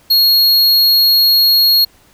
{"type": "tone", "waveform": "square", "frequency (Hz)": 4300, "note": "C8", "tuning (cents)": 47, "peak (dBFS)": -8, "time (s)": [0.1, 1.85], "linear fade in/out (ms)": 10, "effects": ["pink hiss -49 dBFS RMS until 2.13 s"]}